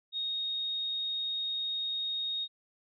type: tone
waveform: sine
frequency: 3729 Hz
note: A#7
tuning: in tune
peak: -31 dBFS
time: 0.12-2.48 s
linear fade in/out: 50 ms
effects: none